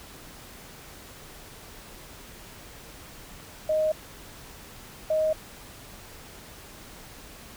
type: tone pair in turn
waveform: sine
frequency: 622.3 / 625.7 Hz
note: D#5 / D#5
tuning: 0 / +10 cents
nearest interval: unison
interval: 10 cents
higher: second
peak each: -21 dBFS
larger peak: neither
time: 3.69-3.92 / 5.1-5.33 s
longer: neither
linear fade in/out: 5 ms
effects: pink hiss -46 dBFS RMS until 7.56 s